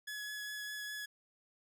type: tone with vibrato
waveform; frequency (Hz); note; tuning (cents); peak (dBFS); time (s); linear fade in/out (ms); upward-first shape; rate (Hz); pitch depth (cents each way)
sawtooth; 1693; G#6; +33; -37; 0.07-1.06; 10; sine; 4.9; 10
effects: none